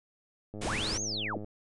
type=click train; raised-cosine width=2 ms; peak=-29 dBFS; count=96; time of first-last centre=0.54-1.445 s; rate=105 Hz
type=low-pass noise; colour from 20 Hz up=pink; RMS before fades=-36 dBFS; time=0.61-0.98 s; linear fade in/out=10 ms; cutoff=10000 Hz; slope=96 dB/octave
type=linear two-way sweep; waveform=sine; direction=up then down; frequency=74.7 to 6710 to 74.7 Hz; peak=-32 dBFS; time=0.64-1.38 s; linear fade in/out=10 ms; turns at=1.02 s
effects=none